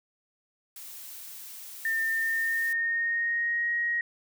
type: noise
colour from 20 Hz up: blue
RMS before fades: -43 dBFS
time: 0.76-2.73 s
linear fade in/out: 2 ms
type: tone with pitch glide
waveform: sine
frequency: 1805 to 1886 Hz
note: A6 to A#6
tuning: +44 to +20 cents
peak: -25 dBFS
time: 1.85-4.01 s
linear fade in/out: 2 ms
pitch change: +76 cents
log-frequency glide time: 2.1-3.71 s
effects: none